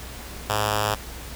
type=tone with notch filter; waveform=5% pulse; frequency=105.2 Hz; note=G#2; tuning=23 cents sharp; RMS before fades=-24 dBFS; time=0.49-0.95 s; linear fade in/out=10 ms; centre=260 Hz; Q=0.65; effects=added 60 Hz sine -39 dBFS peak until 1.35 s + pink hiss -39 dBFS RMS until 1.35 s